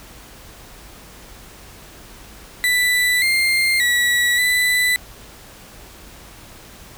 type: tone with pitch steps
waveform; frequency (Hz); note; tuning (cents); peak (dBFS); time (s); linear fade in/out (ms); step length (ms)
35% pulse; 1981 / 2108 / 1940 / 1989; B6 / C7 / B6 / B6; +5 / +12 / -31 / +12; -13; 2.64-4.96; 0; 580
effects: added 50 Hz sine -48 dBFS peak until 6.97 s + pink hiss -42 dBFS RMS until 6.97 s